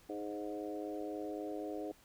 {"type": "harmonic tone with a mistuned harmonic", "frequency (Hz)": 103.83, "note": "G#2", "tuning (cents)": 0, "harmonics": [3, 4, 5, 6, 7], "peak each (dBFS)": [-42, -44, -46, -48, -49], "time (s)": [0.09, 1.92], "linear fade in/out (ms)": 5, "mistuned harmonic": 5, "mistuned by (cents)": 18, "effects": ["pink hiss -64 dBFS RMS until 2.04 s"]}